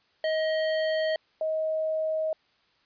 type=tone pair in turn; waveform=square / sine; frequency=631 / 631 Hz; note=D#5 / D#5; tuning=+24 / +24 cents; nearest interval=unison; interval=0 cents; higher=neither; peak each=-25 dBFS; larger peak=neither; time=0.24-1.16 / 1.41-2.33 s; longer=neither; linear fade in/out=2 ms; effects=white hiss -66 dBFS RMS until 2.85 s + resampled to 11025 Hz